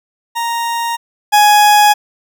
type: tone pair in turn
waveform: 40% pulse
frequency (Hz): 932.3 / 834.5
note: A#5 / G#5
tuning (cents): 0 / +8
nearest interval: major second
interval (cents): 192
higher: first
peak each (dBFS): -15 / -5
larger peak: second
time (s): 0.35-0.97 / 1.32-1.94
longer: neither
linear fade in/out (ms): 20
effects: none